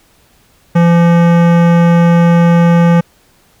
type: tone with hard clipping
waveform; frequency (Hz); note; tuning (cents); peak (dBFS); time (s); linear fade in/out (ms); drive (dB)
sine; 170.5; F3; -41; -7; 0.75-3.01; 10; 18
effects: pink hiss -50 dBFS RMS until 3.6 s